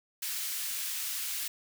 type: high-pass noise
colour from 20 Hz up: white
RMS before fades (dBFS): -35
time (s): 0.22-1.48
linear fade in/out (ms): 5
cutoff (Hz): 1900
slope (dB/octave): 12
effects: none